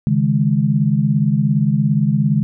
sine chord, C# suspended second, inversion none, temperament just, 138.59 / 155.92 / 207.9 Hz, C#3 / D#3 / G#3, 0 / +4 / +2 cents, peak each -17 dBFS, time 0.07-2.43 s, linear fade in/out 0 ms, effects none

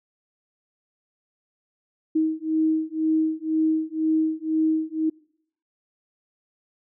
sine beating tone pair, 315.2 / 317.2 Hz, D#4 / D#4, +23 / +33 cents, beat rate 2 Hz, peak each -23 dBFS, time 2.15-5.1 s, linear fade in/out 10 ms, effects noise-tail reverb RT60 0.7 s tail -25 dB re dry

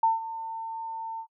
sine tone with ADSR envelope, 901 Hz, A5, 41 cents sharp, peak -17 dBFS, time 0.03-1.27 s, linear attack 5 ms, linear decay 160 ms, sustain -15 dB, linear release 77 ms, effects noise-tail reverb RT60 0.1 s tail -26 dB re dry

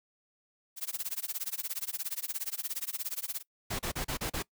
blue noise with tremolo, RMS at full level -33 dBFS, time 0.76-3.43 s, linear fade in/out 50 ms, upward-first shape sine, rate 17 Hz, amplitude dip 100%
pink noise bursts, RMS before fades -34 dBFS, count 6, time 3.7-4.427 s, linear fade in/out 10 ms, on 92 ms, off 35 ms
effects noise-tail reverb RT60 0.1 s tail -22 dB re dry

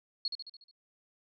sine tone with echo, 4322 Hz, C#8, 45 cents flat, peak -29 dBFS, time 0.25-0.28 s, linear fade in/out 2 ms, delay 72 ms, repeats 6, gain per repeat -5 dB, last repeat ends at 0.712 s, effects none

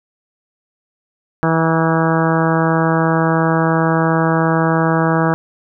harmonic tone with a mistuned harmonic, 162.9 Hz, E3, 20 cents flat, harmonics 1 / 2 / 3 / 4 / 5 / 6 / 7 / 8 / 9 / 10, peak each -16 / -19 / -21 / -22 / -23 / -24 / -24 / -25 / -26 / -26 dBFS, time 1.43-5.34 s, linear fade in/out 0 ms, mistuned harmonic 6, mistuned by -24 cents, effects none

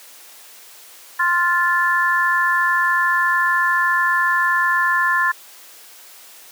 sine chord, F major, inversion second, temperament just, 1047.7 / 1396.9 / 1746.1 Hz, C6 / F6 / A6, +2 / 0 / -14 cents, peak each -19 / -23 / -17 dBFS, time 1.19-5.32 s, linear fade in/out 10 ms, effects white hiss -43 dBFS RMS until 6.51 s + high-pass 400 Hz 12 dB/octave

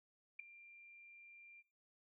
sine tone with ADSR envelope, 2380 Hz, D7, 22 cents sharp, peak -40 dBFS, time 0.39-1.63 s, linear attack 7 ms, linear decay 4 ms, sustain -17 dB, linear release 37 ms, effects noise-tail reverb RT60 0.5 s tail -23 dB re dry

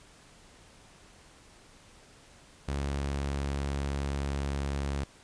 sawtooth tone, 69.9 Hz, C#2, 15 cents sharp, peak -26 dBFS, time 2.68-5.04 s, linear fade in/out 5 ms, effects pink hiss -56 dBFS RMS until 5.23 s + resampled to 22050 Hz

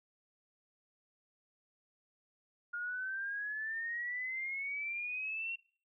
sine exponential sweep, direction up, 1416 to 2749 Hz, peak -36 dBFS, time 2.73-5.56 s, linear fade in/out 10 ms, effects noise-tail reverb RT60 0.5 s tail -24 dB re dry

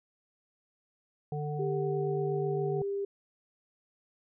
harmonic tone, 148.4 Hz, D3, 18 cents sharp, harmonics 1 / 3 / 5, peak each -33 / -38 / -40 dBFS, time 1.32-2.82 s, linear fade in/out 2 ms
sine tone with pitch glide, 395.4 to 398.8 Hz, G4 to G4, +15 to +30 cents, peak -30 dBFS, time 1.59-3.05 s, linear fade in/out 5 ms, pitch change +15 cents, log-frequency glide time 1.83-2.63 s
effects none

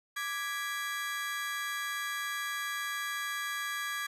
35% pulse chord, G# diminished, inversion second, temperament equal, 1174.7 / 1661.2 / 1975.5 Hz, D6 / G#6 / B6, 0 / 0 / 0 cents, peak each -37 / -34 / -40 dBFS, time 0.16-4.07 s, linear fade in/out 10 ms, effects resampled to 32000 Hz

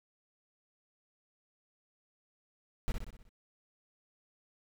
brown noise with echo, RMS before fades -30 dBFS, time 2.88-2.92 s, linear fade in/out 0 ms, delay 62 ms, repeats 6, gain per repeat -5 dB, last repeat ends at 3.292 s, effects none

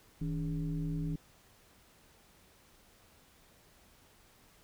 sine tone with frequency modulation, 159.2 Hz, D#3, 40 cents sharp, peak -32 dBFS, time 0.21-1.16 s, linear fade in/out 5 ms, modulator 127 Hz, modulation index 0.87, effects pink hiss -63 dBFS RMS until 4.63 s

